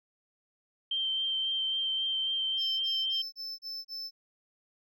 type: tone with vibrato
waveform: sine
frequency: 3136 Hz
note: G7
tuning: in tune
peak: -28 dBFS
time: 0.91-3.22 s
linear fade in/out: 5 ms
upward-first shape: sine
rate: 3.7 Hz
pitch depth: 13 cents each way
type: tone bursts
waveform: triangle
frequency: 5274 Hz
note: E8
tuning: in tune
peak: -35 dBFS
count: 6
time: 2.57-4.11 s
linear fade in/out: 50 ms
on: 230 ms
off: 32 ms
effects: none